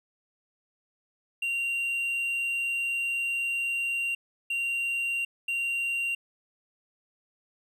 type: tone bursts at uneven times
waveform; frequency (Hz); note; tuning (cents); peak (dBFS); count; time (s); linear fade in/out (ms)
triangle; 2764; F7; -19; -25; 3; 1.42-4.15 / 4.5-5.25 / 5.48-6.15; 5
effects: none